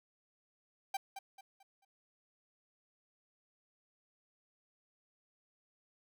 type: tone with echo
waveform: 45% pulse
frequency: 784 Hz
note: G5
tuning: in tune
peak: -34 dBFS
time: 0.94-0.97 s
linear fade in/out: 5 ms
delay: 220 ms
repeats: 4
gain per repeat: -9 dB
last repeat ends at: 1.85 s
effects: none